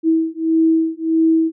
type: beating tone pair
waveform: sine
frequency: 323 / 324.6 Hz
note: E4 / E4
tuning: -35 / -27 cents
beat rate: 1.6 Hz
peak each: -16 dBFS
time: 0.03-1.52 s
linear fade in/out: 50 ms
effects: none